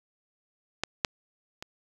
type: clicks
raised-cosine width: 0.2 ms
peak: -10 / -6 / -21 dBFS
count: 3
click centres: 0.836 / 1.048 / 1.625 s
effects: 7-bit